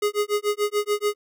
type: tone with tremolo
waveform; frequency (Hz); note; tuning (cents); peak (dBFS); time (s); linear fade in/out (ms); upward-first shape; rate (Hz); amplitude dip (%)
square; 415.3; G#4; 0; -19; 0.02-1.15; 5; sine; 6.9; 100
effects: none